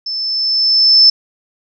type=tone with level ramp; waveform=sine; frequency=5274 Hz; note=E8; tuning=in tune; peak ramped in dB=-19 to -3 dBFS; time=0.06-1.1 s; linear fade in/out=5 ms; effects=none